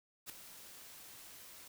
white noise with ADSR envelope, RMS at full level -43 dBFS, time 0.26-1.68 s, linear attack 37 ms, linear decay 4 ms, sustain -11 dB, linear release 6 ms, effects none

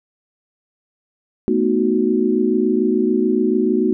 sine chord, B dominant seventh, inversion third, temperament equal, 220 / 246.9 / 311.1 / 370 Hz, A3 / B3 / D#4 / F#4, 0 / 0 / 0 / 0 cents, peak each -20 / -20 / -21 / -18 dBFS, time 1.48-3.93 s, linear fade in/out 0 ms, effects none

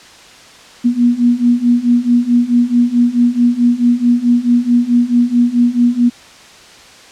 sine beating tone pair, 238.5 / 243.1 Hz, A#3 / B3, +40 / -27 cents, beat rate 4.6 Hz, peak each -13 / -11 dBFS, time 0.84-6.1 s, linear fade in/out 20 ms, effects white hiss -39 dBFS RMS until 7.11 s + low-pass 6000 Hz 12 dB/octave

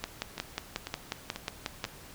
two click trains, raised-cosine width 0.2 ms, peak -14 / -19 dBFS, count 11 / 4, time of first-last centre 0.04-1.842 / 0.38-1.851 s, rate 5.55 / 2.04 Hz, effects pink hiss -50 dBFS RMS until 2.14 s

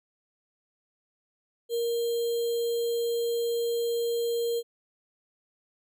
sine tone with sample-and-hold, 467.7 Hz, A#4, 6 cents sharp, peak -25 dBFS, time 1.69-4.63 s, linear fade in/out 50 ms, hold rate 3675 Hz, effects none

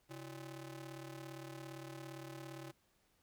sawtooth ring-modulated tone, 233.1 Hz, A#3, in tune, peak -40 dBFS, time 0.09-2.72 s, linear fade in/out 20 ms, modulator 97.8 Hz, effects pink hiss -75 dBFS RMS until 3.22 s

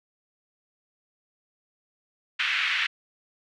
white band-pass noise, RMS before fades -26 dBFS, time 2.39-2.87 s, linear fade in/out 10 ms, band 1600 to 2800 Hz, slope 24 dB/octave, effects none

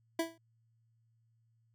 25% pulse tone with exponential decay, 329.6 Hz, E4, in tune, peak -24 dBFS, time 0.19-0.38 s, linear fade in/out 5 ms, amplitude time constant 41 ms, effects added 114 Hz sine -69 dBFS peak until 1.74 s

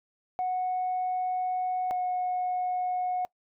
sine tone pair in turn, 736 / 729.2 Hz, F#5 / F#5, -9 / -25 cents, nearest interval unison, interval 16 cents, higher first, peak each -25 dBFS, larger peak neither, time 0.39-1.91 / 1.91-3.25 s, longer first, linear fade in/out 0 ms, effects noise-tail reverb RT60 0.1 s tail -24 dB re dry + tanh soft clip ceiling -23 dBFS

